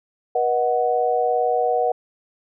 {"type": "chord", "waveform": "sine", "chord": "B major", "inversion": "none", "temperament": "equal with one note detuned", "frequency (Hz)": [482.9, 622.3, 740], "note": ["B4", "D#5", "F#5"], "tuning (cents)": [-39, 0, 0], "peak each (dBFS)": [-21, -25, -20], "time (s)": [0.35, 1.92], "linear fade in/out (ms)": 5, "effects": []}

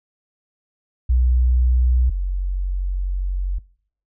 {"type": "tone pair in turn", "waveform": "sine", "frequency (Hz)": [61.74, 46.16], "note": ["B1", "F#1"], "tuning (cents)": [0, -3], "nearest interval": "perfect fourth", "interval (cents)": 503, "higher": "first", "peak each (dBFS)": [-13, -19], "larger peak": "first", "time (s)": [[1.09, 2.1], [2.1, 3.59]], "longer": "second", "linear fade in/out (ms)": 10, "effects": ["noise-tail reverb RT60 0.6 s tail -23 dB re dry"]}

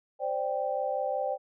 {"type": "chord", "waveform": "sine", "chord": "C suspended second", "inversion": "none", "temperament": "just", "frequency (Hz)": [523.3, 588.7, 784.9], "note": ["C5", "D5", "G5"], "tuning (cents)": [0, 4, 2], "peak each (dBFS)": -32, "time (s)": [0.19, 1.38], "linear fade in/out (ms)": 50, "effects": []}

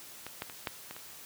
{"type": "clicks", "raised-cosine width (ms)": 0.3, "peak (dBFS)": [-24, -19, -28, -16, -25, -28], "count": 6, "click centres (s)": [0.266, 0.421, 0.498, 0.672, 0.91, 0.965], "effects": ["white hiss -49 dBFS RMS until 1.25 s", "high-pass 60 Hz 12 dB/octave"]}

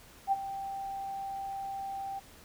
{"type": "tone with ADSR envelope", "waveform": "sine", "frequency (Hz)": 784, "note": "G5", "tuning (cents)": 0, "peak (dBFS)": -22, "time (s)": [0.27, 2.2], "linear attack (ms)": 50, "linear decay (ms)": 30, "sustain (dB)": -13, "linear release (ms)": 18, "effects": ["pink hiss -55 dBFS RMS until 2.44 s"]}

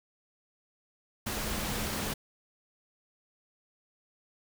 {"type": "tone in noise", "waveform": "sine", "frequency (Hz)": 213.6, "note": "G#3", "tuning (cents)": 49, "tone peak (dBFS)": -41, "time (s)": [1.26, 2.14], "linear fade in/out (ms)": 10, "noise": "pink", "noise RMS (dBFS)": -34, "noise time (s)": [1.26, 2.14], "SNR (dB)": -10, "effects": []}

